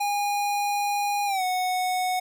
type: tone with pitch glide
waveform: square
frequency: 817 to 736.3 Hz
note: G#5 to F#5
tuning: -29 to -9 cents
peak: -24 dBFS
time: 0-2.2 s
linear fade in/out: 10 ms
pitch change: -180 cents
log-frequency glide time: 1.26-1.43 s
effects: none